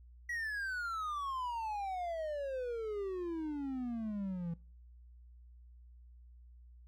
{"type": "exponential sweep", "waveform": "triangle", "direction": "down", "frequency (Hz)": [1942, 164.81], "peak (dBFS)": -34, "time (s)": [0.29, 4.54], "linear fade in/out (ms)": 5, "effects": ["noise-tail reverb RT60 0.4 s tail -21 dB re dry", "added 60 Hz sine -54 dBFS peak until 6.87 s"]}